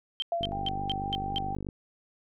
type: tone bursts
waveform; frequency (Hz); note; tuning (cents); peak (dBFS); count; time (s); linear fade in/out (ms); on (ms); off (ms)
sine; 3136; G7; 0; -27; 6; 0.2-1.382; 0; 22; 210
type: tone with exponential decay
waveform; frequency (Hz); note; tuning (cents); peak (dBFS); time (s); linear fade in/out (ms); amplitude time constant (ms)
sine; 681; F5; -44; -24; 0.32-0.88; 2; 120
type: click train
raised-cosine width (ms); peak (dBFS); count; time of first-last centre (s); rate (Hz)
3; -24; 64; 0.41-1.688; 49.3
type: tone with vibrato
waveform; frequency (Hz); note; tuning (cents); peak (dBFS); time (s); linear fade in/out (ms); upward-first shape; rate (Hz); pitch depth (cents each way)
sine; 784; G5; 0; -32; 0.52-1.55; 0; sine; 4; 21
effects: none